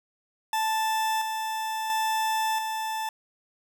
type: tone with tremolo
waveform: 40% pulse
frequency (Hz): 880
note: A5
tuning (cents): 0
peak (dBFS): -23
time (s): 0.53-3.09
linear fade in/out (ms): 2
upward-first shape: square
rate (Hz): 0.73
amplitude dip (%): 40
effects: none